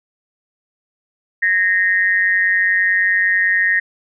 sine tone with amplitude modulation, 1852 Hz, A#6, 12 cents flat, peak -9 dBFS, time 1.42-3.8 s, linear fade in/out 10 ms, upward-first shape sine, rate 189 Hz, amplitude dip 75%, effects none

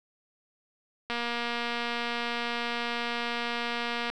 click train, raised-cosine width 0.3 ms, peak -16 dBFS, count 712, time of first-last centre 1.1-4.1 s, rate 237 Hz, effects none

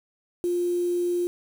sine tone with quantisation, 351.3 Hz, F4, 10 cents sharp, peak -22 dBFS, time 0.44-1.27 s, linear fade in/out 0 ms, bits 7, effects none

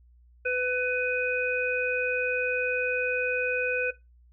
harmonic tone, 500 Hz, B4, 21 cents sharp, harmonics 1 / 3 / 5, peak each -28 / -29 / -30 dBFS, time 0.45-3.91 s, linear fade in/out 10 ms, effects noise-tail reverb RT60 0.2 s tail -17 dB re dry + added 60 Hz sine -54 dBFS peak until 4.32 s

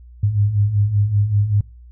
sine beating tone pair, 99.3 / 104.5 Hz, G2 / G#2, +23 / +11 cents, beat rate 5.2 Hz, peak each -21 / -15 dBFS, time 0.23-1.61 s, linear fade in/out 5 ms, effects noise-tail reverb RT60 0.3 s tail -25 dB re dry + added 60 Hz sine -39 dBFS peak until 1.91 s

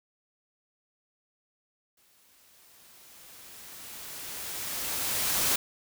white noise with exponential growth, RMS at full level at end -25 dBFS, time 1.97-5.56 s, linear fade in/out 5 ms, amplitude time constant 780 ms, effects none

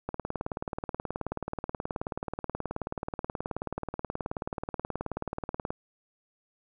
click train, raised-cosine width 1 ms, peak -18 dBFS, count 106, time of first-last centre 0.09-5.705 s, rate 18.7 Hz, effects none

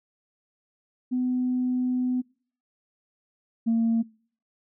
sine tone pair in turn, 251.6 / 228.3 Hz, B3 / A#3, +32 / -36 cents, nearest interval major second, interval 168 cents, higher first, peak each -22 / -18 dBFS, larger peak second, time 1.11-2.22 / 3.66-4.03 s, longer first, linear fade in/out 20 ms, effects noise-tail reverb RT60 0.5 s tail -25 dB re dry + tanh soft clip ceiling -17 dBFS

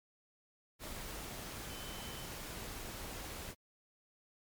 sine tone in noise, 3052 Hz, G7, 47 cents flat, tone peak -52 dBFS, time 1.67-2.28 s, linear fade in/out 50 ms, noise pink, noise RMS -45 dBFS, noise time 0.79-3.55 s, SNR -10 dB, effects MP3 96 kbps

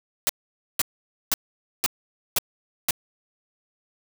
white noise bursts, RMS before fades -21 dBFS, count 6, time 0.27-2.908 s, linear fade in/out 0 ms, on 23 ms, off 500 ms, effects none

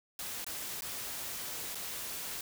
white noise with dropouts, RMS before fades -40 dBFS, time 0.19-2.41 s, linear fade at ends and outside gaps 2 ms, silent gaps 0.445-0.465 / 0.809-0.82 / 1.748-1.753 s, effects none

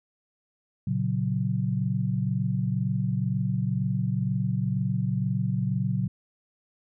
sine chord, F# major, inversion first, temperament equal, 116.54 / 138.59 / 185 Hz, A#2 / C#3 / F#3, 0 / 0 / 0 cents, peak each -28 dBFS, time 0.87-6.08 s, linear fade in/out 5 ms, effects none

